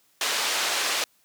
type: band-pass noise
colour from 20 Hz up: white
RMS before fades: -26 dBFS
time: 0.21-1.04 s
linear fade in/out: 2 ms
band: 480 to 5400 Hz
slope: 12 dB/octave
effects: white hiss -64 dBFS RMS until 1.24 s + high-pass 80 Hz 12 dB/octave